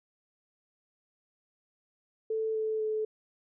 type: tone with pitch steps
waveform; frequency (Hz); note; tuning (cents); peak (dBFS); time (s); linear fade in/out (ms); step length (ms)
sine; 441 / 436.9 / 432.9; A4 / A4 / A4; +4 / -12 / -28; -28; 2.3-3.05; 5; 250
effects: none